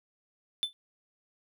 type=tone with exponential decay; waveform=triangle; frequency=3520 Hz; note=A7; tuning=in tune; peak=-21 dBFS; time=0.63-0.73 s; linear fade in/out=0 ms; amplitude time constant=21 ms; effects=none